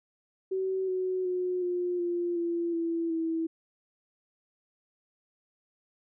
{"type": "tone with pitch steps", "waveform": "sine", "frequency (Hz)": [379.1, 371.1, 363.2, 355.6, 348, 340.7, 333.5, 326.4], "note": ["F#4", "F#4", "F#4", "F4", "F4", "F4", "E4", "E4"], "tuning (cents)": [42, 5, -32, 31, -6, -43, 20, -17], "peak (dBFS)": -27, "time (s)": [0.51, 3.47], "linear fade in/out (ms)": 10, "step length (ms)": 370, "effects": []}